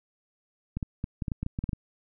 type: clicks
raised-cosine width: 5 ms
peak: -18 dBFS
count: 12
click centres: 0.77 / 0.828 / 1.041 / 1.222 / 1.282 / 1.318 / 1.43 / 1.464 / 1.589 / 1.64 / 1.692 / 1.732 s
effects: none